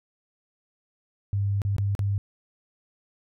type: tone with dropouts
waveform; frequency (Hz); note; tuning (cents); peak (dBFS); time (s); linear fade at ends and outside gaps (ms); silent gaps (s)
sine; 100; G2; +35; -22; 1.33-2.18; 0; 1.618-1.65 / 1.765-1.783 / 1.951-1.992
effects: none